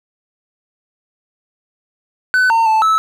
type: tone with pitch steps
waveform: triangle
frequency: 1506 / 910 / 878 / 1305 Hz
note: F#6 / A#5 / A5 / E6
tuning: +30 / -42 / -4 / -18 cents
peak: -8 dBFS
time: 2.34-2.98 s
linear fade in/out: 0 ms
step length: 160 ms
effects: none